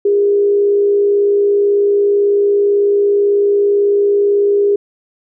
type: tone with frequency modulation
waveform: sine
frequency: 405.8 Hz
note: G#4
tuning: 40 cents flat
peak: -9 dBFS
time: 0.05-4.76 s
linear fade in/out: 5 ms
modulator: 58.1 Hz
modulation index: 0.25
effects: none